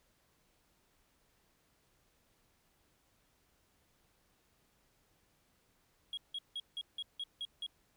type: tone bursts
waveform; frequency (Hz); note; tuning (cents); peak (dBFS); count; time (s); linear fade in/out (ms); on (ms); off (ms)
sine; 3298; G#7; -13; -35; 8; 6.13-7.664; 2; 43; 170
effects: tanh soft clip ceiling -36 dBFS + pink hiss -73 dBFS RMS until 7.96 s